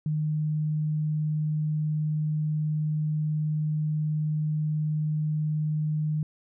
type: tone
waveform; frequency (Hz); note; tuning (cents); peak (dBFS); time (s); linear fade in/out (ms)
sine; 153.1; D#3; -28; -24; 0.06-6.23; 2
effects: none